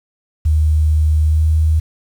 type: tone with pitch glide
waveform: sine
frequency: 77.2 to 78.59 Hz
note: D#2 to D#2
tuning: -13 to +18 cents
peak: -10 dBFS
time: 0.45-1.8 s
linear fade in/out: 10 ms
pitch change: +31 cents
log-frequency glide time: 1.25-1.44 s
effects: 7-bit